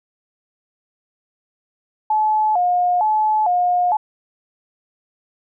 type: tone with vibrato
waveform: sine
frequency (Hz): 784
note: G5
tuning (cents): 0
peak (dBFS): -14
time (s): 2.1-3.97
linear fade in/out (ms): 5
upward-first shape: square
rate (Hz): 1.1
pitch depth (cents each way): 160
effects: none